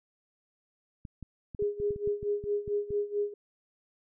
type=clicks; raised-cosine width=5 ms; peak=-29 dBFS; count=12; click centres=1.052 / 1.227 / 1.548 / 1.624 / 1.801 / 1.907 / 1.961 / 2.075 / 2.229 / 2.44 / 2.678 / 2.906 s
type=tone with tremolo; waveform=sine; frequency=411.5 Hz; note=G#4; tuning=16 cents flat; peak=-25 dBFS; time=1.59-3.34 s; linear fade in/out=5 ms; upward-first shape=sine; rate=4.5 Hz; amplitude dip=85%
effects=none